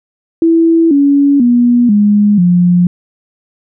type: tone with pitch steps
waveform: sine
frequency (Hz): 330 / 282.3 / 241.6 / 206.7 / 176.84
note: E4 / C#4 / B3 / G#3 / F3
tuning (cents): +2 / +32 / -38 / -8 / +22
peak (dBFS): -5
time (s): 0.42-2.87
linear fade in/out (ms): 2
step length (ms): 490
effects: none